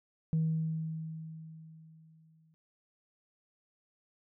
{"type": "tone with exponential decay", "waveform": "sine", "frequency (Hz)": 159.8, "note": "D#3", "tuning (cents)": 47, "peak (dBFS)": -24, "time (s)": [0.33, 2.54], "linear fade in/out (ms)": 0, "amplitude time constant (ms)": 480, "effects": ["tanh soft clip ceiling -23 dBFS"]}